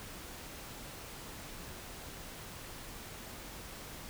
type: silence
effects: pink hiss -47 dBFS RMS until 4.09 s